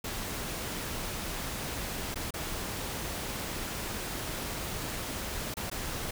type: noise with dropouts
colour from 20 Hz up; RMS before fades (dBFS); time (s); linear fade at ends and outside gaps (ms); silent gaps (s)
pink; -36; 0.04-6.11; 5; 2.144-2.157 / 2.307-2.338 / 5.541-5.568 / 5.7-5.714
effects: none